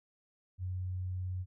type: tone with vibrato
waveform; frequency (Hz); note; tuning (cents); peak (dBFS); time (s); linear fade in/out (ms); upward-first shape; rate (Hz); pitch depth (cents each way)
sine; 91.8; F#2; -13; -34; 0.58-1.46; 50; sine; 18; 8
effects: none